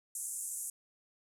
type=band-pass noise; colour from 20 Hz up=white; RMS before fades=-40 dBFS; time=0.15-0.7 s; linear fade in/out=2 ms; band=7100 to 11000 Hz; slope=48 dB/octave; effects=none